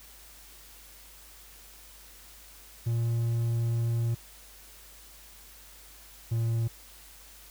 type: tone pair in turn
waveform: triangle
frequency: 116.54 / 114.87 Hz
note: A#2 / A#2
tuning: 0 / -25 cents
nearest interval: unison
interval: 25 cents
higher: first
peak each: -23 dBFS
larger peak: neither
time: 2.86-4.15 / 6.31-6.68 s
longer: first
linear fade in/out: 10 ms
effects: added 50 Hz sine -55 dBFS peak until 7.5 s + white hiss -52 dBFS RMS until 7.5 s